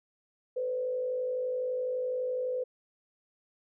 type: tone with frequency modulation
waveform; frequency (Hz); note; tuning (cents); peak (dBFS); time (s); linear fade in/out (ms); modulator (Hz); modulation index
sine; 505; B4; +39; -29; 0.56-2.64; 10; 51.9; 0.47
effects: none